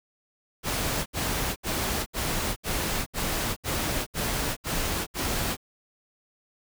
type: noise bursts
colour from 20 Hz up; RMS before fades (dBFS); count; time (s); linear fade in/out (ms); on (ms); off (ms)
pink; -28; 10; 0.63-5.569; 50; 430; 71
effects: none